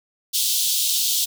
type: high-pass noise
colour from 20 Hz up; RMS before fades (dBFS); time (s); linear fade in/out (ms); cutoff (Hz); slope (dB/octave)
pink; -21; 0.33-1.26; 20; 3200; 48
effects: none